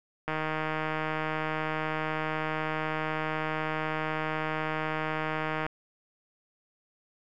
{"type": "click train", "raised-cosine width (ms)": 0.5, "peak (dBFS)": -16, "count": 841, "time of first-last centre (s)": [0.28, 5.665], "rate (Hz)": 156, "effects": []}